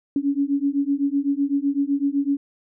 sine beating tone pair, 277.2 / 285.1 Hz, C#4 / C#4, 0 / +49 cents, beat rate 7.9 Hz, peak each -22 dBFS, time 0.16-2.37 s, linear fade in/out 2 ms, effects none

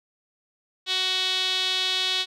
sawtooth tone with band-pass filter, 373.1 Hz, F#4, 14 cents sharp, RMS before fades -25 dBFS, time 0.86-2.26 s, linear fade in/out 50 ms, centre 3600 Hz, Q 5.2, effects none

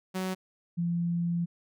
sawtooth / sine tone pair in turn, 186.9 / 171.4 Hz, F#3 / F3, +18 / -32 cents, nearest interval minor second, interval 150 cents, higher first, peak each -26 dBFS, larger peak neither, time 0.14-0.35 / 0.77-1.46 s, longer second, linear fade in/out 20 ms, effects none

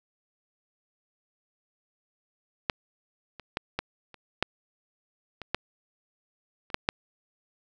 clicks, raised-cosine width 0.3 ms, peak -8 / -26 / -12 / -12 / -30 / -7 / -22 / -9 / -30 / -7 / -6 dBFS, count 11, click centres 2.698 / 3.397 / 3.571 / 3.79 / 4.143 / 4.426 / 5.417 / 5.546 / 6.702 / 6.744 / 6.889 s, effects none

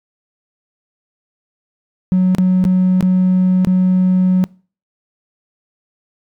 triangle tone with dropouts, 184.4 Hz, F#3, 6 cents flat, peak -6 dBFS, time 2.12-4.44 s, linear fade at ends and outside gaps 0 ms, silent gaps 2.349-2.384 / 2.641-2.651 / 3.008-3.026 / 3.648-3.671 s, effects noise-tail reverb RT60 0.4 s tail -26 dB re dry + tanh soft clip ceiling -6 dBFS

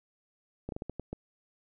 slowing click train, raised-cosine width 2 ms, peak -23 dBFS, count 7, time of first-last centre 0.69-1.13 s, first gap 32 ms, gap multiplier 1.33, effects none

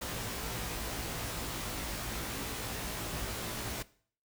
pink noise with comb filter, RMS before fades -38 dBFS, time 0.01-3.83 s, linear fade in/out 10 ms, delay 18 ms, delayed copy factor +0.95, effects noise-tail reverb RT60 0.5 s tail -19 dB re dry

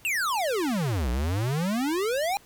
square exponential two-way sweep, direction down then up, 2813 to 57.7 to 828 Hz, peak -25 dBFS, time 0.05-2.37 s, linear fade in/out 0 ms, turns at 1.1 s, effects pink hiss -55 dBFS RMS until 2.45 s

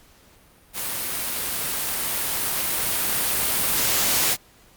white noise with level ramp, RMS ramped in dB -28 to -20 dBFS, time 0.73-4.37 s, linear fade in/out 50 ms, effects pink hiss -54 dBFS RMS until 4.76 s + Opus 48 kbps

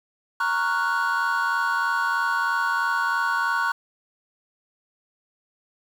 triangle chord, Gb major seventh, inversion first, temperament equal, 932.3 / 1108.7 / 1396.9 / 1480 Hz, Bb5 / Db6 / F6 / Gb6, 0 / 0 / 0 / 0 cents, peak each -25 / -24 / -27 / -22 dBFS, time 0.4-3.72 s, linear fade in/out 5 ms, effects tanh soft clip ceiling -13 dBFS + 8-bit

